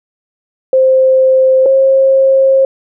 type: tone pair in turn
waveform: sine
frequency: 523.3 / 535.5 Hz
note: C5 / C5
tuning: 0 / +40 cents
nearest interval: unison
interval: 40 cents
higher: second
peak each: -5 dBFS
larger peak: neither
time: 0.73-1.66 / 1.66-2.65 s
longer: second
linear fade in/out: 2 ms
effects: none